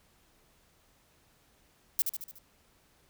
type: noise with echo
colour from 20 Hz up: violet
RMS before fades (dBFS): -26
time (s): 1.99-2.02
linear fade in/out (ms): 0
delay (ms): 73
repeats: 5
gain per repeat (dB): -5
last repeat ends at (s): 2.385
effects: pink hiss -66 dBFS RMS until 3.09 s